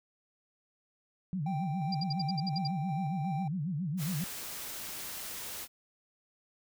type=tone with vibrato; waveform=sine; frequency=164.81 Hz; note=E3; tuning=in tune; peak=-31 dBFS; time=1.33-4.24 s; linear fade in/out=0 ms; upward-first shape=sine; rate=7.3 Hz; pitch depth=270 cents each way
type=tone with tremolo; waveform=triangle; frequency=784 Hz; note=G5; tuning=in tune; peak=-34 dBFS; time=1.46-3.48 s; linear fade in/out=5 ms; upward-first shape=square; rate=2.8 Hz; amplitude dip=25%
type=tone bursts; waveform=sine; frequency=4797 Hz; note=D8; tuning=36 cents sharp; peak=-33 dBFS; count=9; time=1.92-2.675 s; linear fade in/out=5 ms; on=27 ms; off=64 ms
type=noise; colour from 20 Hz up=white; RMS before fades=-41 dBFS; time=3.97-5.68 s; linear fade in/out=50 ms
effects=none

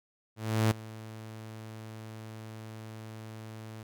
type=tone with ADSR envelope; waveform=sawtooth; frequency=110 Hz; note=A2; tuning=in tune; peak=-18 dBFS; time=0.36-3.83 s; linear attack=350 ms; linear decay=11 ms; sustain=-20 dB; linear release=3 ms; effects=none

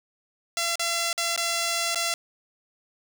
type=tone with dropouts; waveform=5% pulse; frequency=679 Hz; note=F5; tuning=49 cents flat; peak=-13 dBFS; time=0.57-2.14 s; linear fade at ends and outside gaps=1 ms; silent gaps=0.756-0.795 / 1.129-1.178 / 1.362-1.376 / 1.947-1.957 s; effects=none

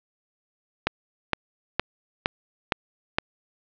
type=click train; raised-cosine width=0.3 ms; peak=-4 dBFS; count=6; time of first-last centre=0.87-3.185 s; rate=2.16 Hz; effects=low-pass 4000 Hz 12 dB/octave

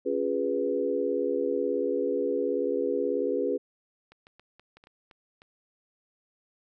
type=chord; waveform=sine; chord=C# dominant seventh; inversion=none; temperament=equal with one note detuned; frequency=277.2 / 355.1 / 415.3 / 493.9 Hz; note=C#4 / E#4 / G#4 / B4; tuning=0 / +29 / 0 / 0 cents; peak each=-32 / -33 / -29 / -29 dBFS; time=0.05-3.58 s; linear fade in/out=20 ms
type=clicks; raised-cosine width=0.3 ms; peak=-36 dBFS; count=9; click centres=4.12 / 4.269 / 4.396 / 4.596 / 4.77 / 4.839 / 4.871 / 5.112 / 5.419 s
effects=none

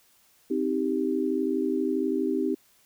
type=chord; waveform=sine; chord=C minor; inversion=none; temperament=just; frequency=261.6 / 314 / 392.4 Hz; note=C4 / Eb4 / G4; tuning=0 / +16 / +2 cents; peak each=-28 dBFS; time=0.5-2.55 s; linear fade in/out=10 ms; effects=white hiss -62 dBFS RMS until 2.85 s

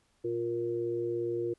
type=harmonic tone; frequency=117.3 Hz; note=A#2; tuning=11 cents sharp; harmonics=1 / 3 / 4; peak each=-43 / -31 / -35 dBFS; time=0.24-1.54 s; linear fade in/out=10 ms; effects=pink hiss -71 dBFS RMS until 1.58 s + resampled to 24000 Hz

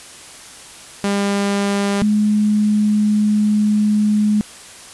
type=tone pair in turn; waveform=sawtooth / sine; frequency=200.5 / 210.5 Hz; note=G3 / G#3; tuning=+39 / +24 cents; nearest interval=minor second; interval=85 cents; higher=second; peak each=-12 dBFS; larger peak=neither; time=1.04-2.02 / 2.02-4.41 s; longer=second; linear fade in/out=0 ms; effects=white hiss -38 dBFS RMS until 4.93 s + resampled to 24000 Hz

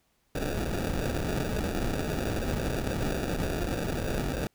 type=noise with sample-and-hold; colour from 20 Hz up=pink; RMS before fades=-30 dBFS; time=0.35-4.47 s; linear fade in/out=2 ms; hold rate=1050 Hz; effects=pink hiss -71 dBFS RMS until 4.54 s

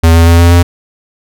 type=tone with pitch steps; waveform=square; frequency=82.41 / 83.46 / 84.53 / 85.61 / 86.71 Hz; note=E2 / E2 / E2 / F2 / F2; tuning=0 / +22 / +44 / -34 / -12 cents; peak=-3 dBFS; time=0.03-0.63 s; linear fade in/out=10 ms; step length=120 ms; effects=none

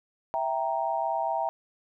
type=chord; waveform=sine; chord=E diminished; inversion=none; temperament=equal; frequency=659.3 / 784 / 932.3 Hz; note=E5 / G5 / Bb5; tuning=0 / 0 / 0 cents; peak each=-30 dBFS; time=0.34-1.49 s; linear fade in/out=0 ms; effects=none

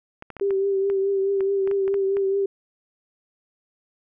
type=clicks; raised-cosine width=0.5 ms; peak=-22 dBFS; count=12; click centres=0.224 / 0.303 / 0.367 / 0.398 / 0.507 / 0.9 / 1.407 / 1.675 / 1.713 / 1.879 / 1.942 / 2.169 s
type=tone with vibrato; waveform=sine; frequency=392 Hz; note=G4; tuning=in tune; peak=-19 dBFS; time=0.41-2.46 s; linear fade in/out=5 ms; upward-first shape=triangle; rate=4.7 Hz; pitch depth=36 cents each way
effects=none

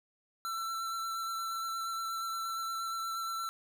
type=tone with vibrato; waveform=square; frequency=1342 Hz; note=E6; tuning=31 cents sharp; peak=-35 dBFS; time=0.45-3.49 s; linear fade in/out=0 ms; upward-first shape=triangle; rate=8.5 Hz; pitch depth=17 cents each way; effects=none

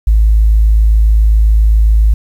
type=tone; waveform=sine; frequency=53.7 Hz; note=A1; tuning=41 cents flat; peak=-4 dBFS; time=0.07-2.14 s; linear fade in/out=5 ms; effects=tanh soft clip ceiling 0 dBFS + 7-bit

